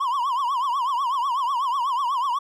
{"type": "tone with vibrato", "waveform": "triangle", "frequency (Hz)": 1034, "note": "C6", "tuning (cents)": -21, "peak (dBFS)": -19, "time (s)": [0, 2.39], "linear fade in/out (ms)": 10, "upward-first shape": "triangle", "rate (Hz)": 8.1, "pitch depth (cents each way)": 200, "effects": []}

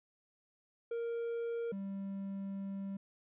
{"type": "tone pair in turn", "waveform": "triangle", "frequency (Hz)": [466.2, 196.01], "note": ["A#4", "G3"], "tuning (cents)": [0, 0], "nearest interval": "octave + minor third", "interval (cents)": 1500, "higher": "first", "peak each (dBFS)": [-33, -36], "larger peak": "first", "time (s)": [[0.91, 1.72], [1.72, 2.97]], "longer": "second", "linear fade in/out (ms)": 5, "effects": ["resampled to 8000 Hz"]}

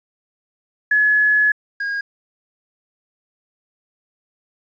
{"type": "tone pair in turn", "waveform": ["sine", "triangle"], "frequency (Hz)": [1700, 1631.9], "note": ["G#6", "G#6"], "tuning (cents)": [40, -31], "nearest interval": "minor second", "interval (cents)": 71, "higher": "first", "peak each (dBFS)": [-12, -19], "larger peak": "first", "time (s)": [[0.91, 1.52], [1.8, 2.01]], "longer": "first", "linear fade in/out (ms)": 5, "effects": ["resampled to 16000 Hz", "9-bit"]}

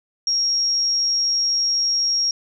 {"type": "tone", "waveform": "sine", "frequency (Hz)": 5588, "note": "F8", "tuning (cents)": 0, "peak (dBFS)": -17, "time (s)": [0.27, 2.31], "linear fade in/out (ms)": 2, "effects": []}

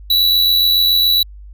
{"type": "tone with amplitude modulation", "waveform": "square", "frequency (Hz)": 3934, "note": "B7", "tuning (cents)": -7, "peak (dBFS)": -9, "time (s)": [0.1, 1.23], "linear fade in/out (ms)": 5, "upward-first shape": "sine", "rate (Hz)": 87.1, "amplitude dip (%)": 45, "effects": ["added 50 Hz sine -33 dBFS peak until 1.53 s"]}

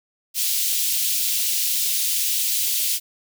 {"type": "high-pass noise", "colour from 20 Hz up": "white", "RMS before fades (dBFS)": -22, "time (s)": [0.34, 3], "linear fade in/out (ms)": 50, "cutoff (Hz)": 2800, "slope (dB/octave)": 24, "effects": []}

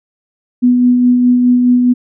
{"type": "tone with tremolo", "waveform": "sine", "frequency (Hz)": 246.9, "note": "B3", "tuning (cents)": 0, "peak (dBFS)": -5, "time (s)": [0.62, 1.94], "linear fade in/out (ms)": 20, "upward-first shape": "sine", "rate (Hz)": 4.8, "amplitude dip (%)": 30, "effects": []}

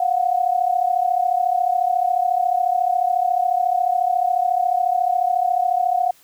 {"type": "tone pair together", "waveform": "sine", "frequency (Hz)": [705.9, 740], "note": ["F5", "F#5"], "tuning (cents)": [18, 0], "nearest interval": "minor second", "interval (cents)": 82, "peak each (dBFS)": -19, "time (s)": [0, 6.11], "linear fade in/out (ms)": 5, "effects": ["white hiss -53 dBFS RMS until 6.23 s"]}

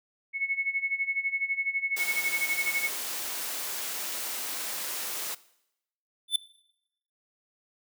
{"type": "tone with tremolo", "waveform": "sine", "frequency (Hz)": 2200, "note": "C#7", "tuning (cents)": -14, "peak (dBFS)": -23, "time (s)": [0.33, 2.91], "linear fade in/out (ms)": 50, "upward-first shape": "sine", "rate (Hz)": 12, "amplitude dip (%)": 80}
{"type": "noise", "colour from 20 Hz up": "white", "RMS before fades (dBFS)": -34, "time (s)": [1.96, 5.35], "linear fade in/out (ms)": 10}
{"type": "tone with exponential growth", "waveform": "square", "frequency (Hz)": 3520, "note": "A7", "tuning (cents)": 0, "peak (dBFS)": -18, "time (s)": [6.28, 6.36], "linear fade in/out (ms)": 5, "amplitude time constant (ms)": 17}
{"effects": ["noise-tail reverb RT60 0.8 s tail -19 dB re dry", "high-pass 300 Hz 12 dB/octave"]}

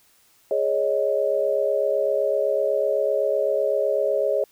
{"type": "chord", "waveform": "sine", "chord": "Ab suspended fourth", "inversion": "none", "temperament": "equal", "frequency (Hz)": [415.3, 554.4, 622.3], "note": ["Ab4", "Db5", "Eb5"], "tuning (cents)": [0, 0, 0], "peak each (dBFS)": [-25, -22, -24], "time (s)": [0.51, 4.44], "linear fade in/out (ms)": 2, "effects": ["white hiss -59 dBFS RMS until 4.51 s"]}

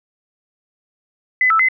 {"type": "tone with pitch steps", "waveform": "sine", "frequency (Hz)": [2013, 1316, 2047], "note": ["B6", "E6", "C7"], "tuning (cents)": [33, -3, -38], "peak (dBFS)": -11, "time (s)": [1.41, 1.686], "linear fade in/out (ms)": 2, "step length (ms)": 92, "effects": []}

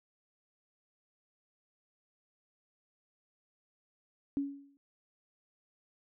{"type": "tone with exponential decay", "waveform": "sine", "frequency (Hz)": 280, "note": "C#4", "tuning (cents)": 18, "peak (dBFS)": -27, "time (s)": [4.37, 4.77], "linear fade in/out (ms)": 0, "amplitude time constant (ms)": 86, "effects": []}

